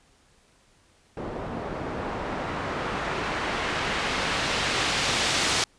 white noise with low-pass filter sweep, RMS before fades -28 dBFS, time 1.17-5.64 s, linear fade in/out 2 ms, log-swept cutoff 590 to 5700 Hz, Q 0.71, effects pink hiss -61 dBFS RMS until 5.78 s + resampled to 22050 Hz

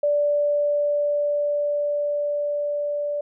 sine tone with level ramp, 584 Hz, D5, 10 cents flat, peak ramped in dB -17 to -23 dBFS, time 0.03-3.21 s, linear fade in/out 5 ms, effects none

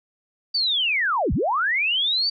sine linear two-way sweep, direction down then up, 4680 to 39.84 to 4680 Hz, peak -19 dBFS, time 0.54-2.3 s, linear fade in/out 10 ms, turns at 1.33 s, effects none

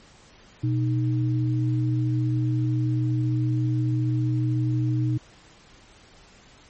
sine tone pair together, 122.6 / 308.9 Hz, B2 / D#4, -12 / -12 cents, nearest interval octave + major third, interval 1600 cents, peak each -21 / -28 dBFS, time 0.63-5.18 s, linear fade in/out 10 ms, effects pink hiss -52 dBFS RMS until 6.69 s + MP3 32 kbps

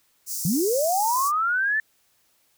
pink high-pass noise, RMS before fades -30 dBFS, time 0.26-1.32 s, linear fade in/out 50 ms, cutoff 5300 Hz, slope 48 dB/octave
sine linear sweep, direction up, 146.83 to 1784 Hz, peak -20 dBFS, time 0.45-1.8 s, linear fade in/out 2 ms
effects white hiss -65 dBFS RMS until 2.57 s

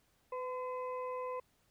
harmonic tone with a mistuned harmonic, 510 Hz, C5, 44 cents flat, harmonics 1 / 2 / 4 / 5, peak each -39 / -41 / -57 / -58 dBFS, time 0.32-1.4 s, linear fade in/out 5 ms, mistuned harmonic 1, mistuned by -21 cents, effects pink hiss -73 dBFS RMS until 1.7 s

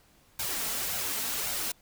white noise with flanger, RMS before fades -32 dBFS, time 0.39-1.72 s, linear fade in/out 5 ms, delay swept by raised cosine 1.3 to 4.6 ms, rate 1.8 Hz, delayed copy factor +0.5, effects pink hiss -62 dBFS RMS until 1.81 s

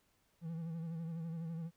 triangle tone with vibrato, 164.81 Hz, E3, in tune, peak -37 dBFS, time 0.41-1.71 s, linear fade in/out 50 ms, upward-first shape sine, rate 12 Hz, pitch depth 53 cents each way, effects pink hiss -75 dBFS RMS until 1.76 s

